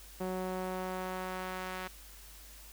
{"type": "tone with band-pass filter sweep", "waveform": "sawtooth", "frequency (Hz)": 185.2, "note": "F#3", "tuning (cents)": 2, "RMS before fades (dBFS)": -38, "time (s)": [0.2, 1.88], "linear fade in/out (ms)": 10, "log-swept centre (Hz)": [500, 1700], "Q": 0.79, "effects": ["added 50 Hz sine -53 dBFS peak until 2.72 s", "white hiss -54 dBFS RMS until 2.72 s"]}